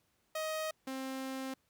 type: tone pair in turn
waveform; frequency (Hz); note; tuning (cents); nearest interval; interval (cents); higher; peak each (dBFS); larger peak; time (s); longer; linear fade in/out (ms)
sawtooth; 628 / 264.6; D#5 / C4; +16 / +20; octave + minor third; 1496; first; -31 / -34; first; 0.35-0.71 / 0.87-1.54; second; 5
effects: pink hiss -75 dBFS RMS until 1.69 s + high-pass 60 Hz 12 dB/octave